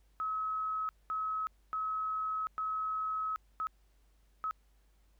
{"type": "tone bursts at uneven times", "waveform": "sine", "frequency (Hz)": 1283, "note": "E6", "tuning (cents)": -47, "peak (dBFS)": -32, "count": 6, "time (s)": [[0.2, 0.89], [1.1, 1.47], [1.73, 2.47], [2.58, 3.36], [3.6, 3.67], [4.44, 4.51]], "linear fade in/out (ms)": 0, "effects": ["added 50 Hz sine -64 dBFS peak until 5.19 s", "pink hiss -75 dBFS RMS until 5.19 s"]}